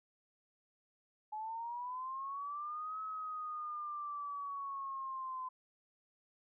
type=linear two-way sweep; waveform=sine; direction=up then down; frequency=848 to 1287 to 1021 Hz; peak=-39 dBFS; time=1.32-5.49 s; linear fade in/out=10 ms; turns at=3.01 s; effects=none